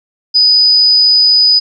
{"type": "tone", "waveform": "sine", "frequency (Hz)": 4978, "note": "D#8", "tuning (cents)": 0, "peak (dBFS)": -5, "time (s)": [0.34, 1.6], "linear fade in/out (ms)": 20, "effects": []}